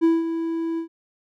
triangle tone with ADSR envelope, 329.6 Hz, E4, in tune, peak -11 dBFS, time 0.01-0.88 s, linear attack 31 ms, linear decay 190 ms, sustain -10 dB, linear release 99 ms, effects none

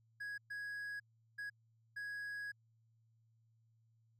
triangle tone bursts at uneven times, 1661.2 Hz, G#6, in tune, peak -40 dBFS, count 4, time 0.2-0.38 / 0.5-1 / 1.38-1.5 / 1.96-2.52 s, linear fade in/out 10 ms, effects added 113 Hz sine -70 dBFS peak until 4.19 s

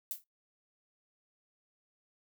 violet noise with exponential decay, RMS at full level -33 dBFS, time 0.11-0.24 s, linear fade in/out 1 ms, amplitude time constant 27 ms, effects noise-tail reverb RT60 0.2 s tail -26 dB re dry

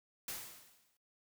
white noise with exponential decay, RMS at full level -40 dBFS, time 0.28-0.97 s, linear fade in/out 2 ms, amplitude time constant 150 ms, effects noise-tail reverb RT60 0.1 s tail -19 dB re dry

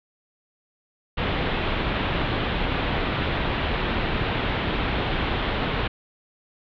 pink low-pass noise, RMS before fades -25 dBFS, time 1.17-5.88 s, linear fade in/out 10 ms, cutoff 3700 Hz, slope 48 dB/octave, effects none

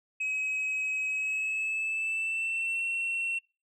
sine tone with pitch glide, 2548 to 2715 Hz, D#7 to F7, +41 to -50 cents, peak -26 dBFS, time 0.2-3.39 s, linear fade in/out 10 ms, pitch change +109 cents, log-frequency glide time 1.11-2.86 s, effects noise-tail reverb RT60 0.3 s tail -24 dB re dry + tanh soft clip ceiling -27 dBFS

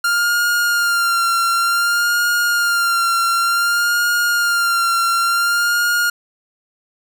45% pulse tone with vibrato, 1396.9 Hz, F6, in tune, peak -14 dBFS, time 0.04-6.1 s, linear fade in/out 5 ms, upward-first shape sine, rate 0.55 Hz, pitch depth 33 cents each way, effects none

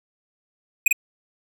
square tone with echo, 2497 Hz, D#7, 6 cents sharp, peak -12 dBFS, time 0.86-0.88 s, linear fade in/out 5 ms, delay 48 ms, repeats 1, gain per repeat -3 dB, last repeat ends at 0.928 s, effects none

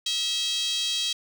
5% pulse tone with high-pass filter, 648 Hz, E5, 30 cents flat, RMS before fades -27 dBFS, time 0.06-1.13 s, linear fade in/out 5 ms, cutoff 3500 Hz, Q 5.8, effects none

